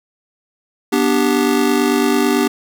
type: chord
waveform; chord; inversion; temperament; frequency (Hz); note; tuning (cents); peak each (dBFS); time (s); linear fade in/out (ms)
square; G major; first; just; 245 / 294 / 392; B3 / D4 / G4; -14 / +2 / 0; -18; 0.92-2.48; 10
effects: none